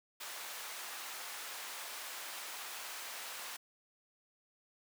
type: high-pass noise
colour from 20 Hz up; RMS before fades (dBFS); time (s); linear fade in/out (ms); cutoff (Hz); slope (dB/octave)
pink; -45; 0.2-3.57; 10; 930; 12
effects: none